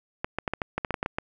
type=clicks; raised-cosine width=0.5 ms; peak=-12 dBFS; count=12; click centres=0.245 / 0.386 / 0.478 / 0.536 / 0.618 / 0.78 / 0.848 / 0.907 / 0.942 / 1.029 / 1.061 / 1.185 s; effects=none